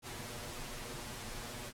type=noise with comb filter; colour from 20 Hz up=pink; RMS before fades=-44 dBFS; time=0.02-1.73 s; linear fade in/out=50 ms; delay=8.3 ms; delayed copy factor=+1; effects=low-pass 12000 Hz 12 dB/octave